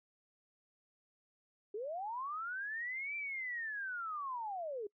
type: linear two-way sweep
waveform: sine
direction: up then down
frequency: 392 to 2358 to 392 Hz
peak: -38 dBFS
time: 1.74-4.87 s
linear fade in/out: 5 ms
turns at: 3.16 s
effects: noise-tail reverb RT60 0.1 s tail -25 dB re dry